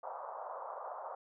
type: band-pass noise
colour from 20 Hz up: pink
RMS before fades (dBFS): -44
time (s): 0.03-1.15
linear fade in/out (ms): 5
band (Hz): 550 to 1200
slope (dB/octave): 48
effects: none